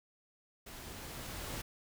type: noise with level ramp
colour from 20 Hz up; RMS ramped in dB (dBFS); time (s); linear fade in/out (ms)
pink; -49 to -41; 0.66-1.62; 10
effects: none